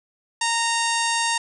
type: harmonic tone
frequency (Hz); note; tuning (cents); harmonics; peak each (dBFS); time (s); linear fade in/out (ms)
925; A#5; -14; 1 / 2 / 3 / 4 / 5 / 6 / 7 / 8 / 9 / 10; -24 / -27 / -29 / -30 / -31 / -32 / -32 / -33 / -34 / -34; 0.41-1.38; 5
effects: none